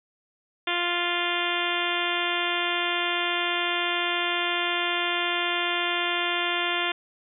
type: harmonic tone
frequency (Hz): 349.2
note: F4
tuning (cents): 0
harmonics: 1 / 2 / 3 / 4 / 5 / 6 / 7 / 8 / 9 / 10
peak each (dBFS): -33 / -33 / -33 / -33 / -33 / -33 / -33 / -33 / -33 / -33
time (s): 0.67-6.92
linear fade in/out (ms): 5
effects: none